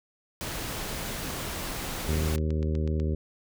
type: noise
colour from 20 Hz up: pink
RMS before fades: -34 dBFS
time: 0.41-2.36 s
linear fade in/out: 0 ms
type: click train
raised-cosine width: 0.2 ms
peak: -27 dBFS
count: 12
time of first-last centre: 1.64-3 s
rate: 8.09 Hz
type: harmonic tone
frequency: 77.78 Hz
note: D#2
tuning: in tune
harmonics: 1 / 2 / 3 / 4 / 5 / 6 / 7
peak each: -26 / -32 / -35 / -39 / -36 / -42 / -43 dBFS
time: 2.08-3.15 s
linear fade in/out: 5 ms
effects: none